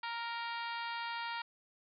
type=harmonic tone; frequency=466.2 Hz; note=A#4; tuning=in tune; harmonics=2 / 3 / 4 / 5 / 6 / 7 / 8 / 9 / 10; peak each=-40 / -44 / -46 / -48 / -50 / -51 / -52 / -53 / -54 dBFS; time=0.03-1.42 s; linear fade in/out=5 ms; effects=none